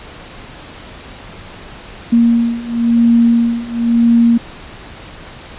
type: beating tone pair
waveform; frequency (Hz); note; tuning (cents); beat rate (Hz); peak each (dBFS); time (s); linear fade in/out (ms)
sine; 233.1 / 234.07; A#3 / A#3; 0 / +7; 0.97; -13 / -11; 2.12-4.38; 10
effects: pink hiss -34 dBFS RMS until 5.58 s + resampled to 8000 Hz